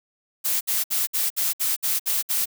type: noise bursts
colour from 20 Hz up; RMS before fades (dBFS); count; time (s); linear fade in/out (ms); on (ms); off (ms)
blue; -23; 9; 0.44-2.458; 20; 170; 61
effects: none